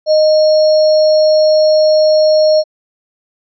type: tone with sample-and-hold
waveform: sine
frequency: 619 Hz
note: D#5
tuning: 9 cents flat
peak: -6 dBFS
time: 0.06-2.64 s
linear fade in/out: 50 ms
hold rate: 4900 Hz
effects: resampled to 16000 Hz